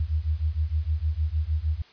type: beating tone pair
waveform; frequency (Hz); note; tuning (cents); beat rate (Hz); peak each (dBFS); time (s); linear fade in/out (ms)
sine; 74.5 / 81; D2 / E2; +25 / -30; 6.5; -26; 0-1.82; 5
effects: white hiss -54 dBFS RMS until 1.92 s + resampled to 11025 Hz